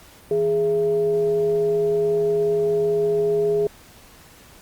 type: tone with frequency modulation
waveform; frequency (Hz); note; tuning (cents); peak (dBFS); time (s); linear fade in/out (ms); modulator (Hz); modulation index
sine; 415.3; G#4; 0; -17; 0.31-3.67; 2; 252; 0.37
effects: pink hiss -48 dBFS RMS until 4.61 s + Opus 48 kbps